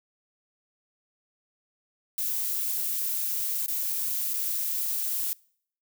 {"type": "noise with dropouts", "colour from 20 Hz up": "violet", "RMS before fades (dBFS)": -29, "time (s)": [2.18, 5.33], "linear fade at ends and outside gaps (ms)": 0, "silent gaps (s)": [[3.661, 3.682], [4.335, 4.34]], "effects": ["noise-tail reverb RT60 0.6 s tail -25 dB re dry"]}